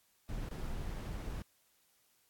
brown noise with dropouts, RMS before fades -40 dBFS, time 0.29-1.42 s, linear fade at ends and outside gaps 0 ms, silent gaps 0.487-0.512 s, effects white hiss -72 dBFS RMS until 2.29 s + AAC 64 kbps

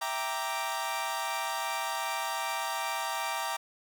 sawtooth chord, E half-diminished seventh, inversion none, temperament equal, 659.3 / 784 / 932.3 / 1174.7 Hz, E5 / G5 / Bb5 / D6, 0 / 0 / 0 / 0 cents, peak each -36 / -33 / -31 / -33 dBFS, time 0.01-3.57 s, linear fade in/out 10 ms, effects none

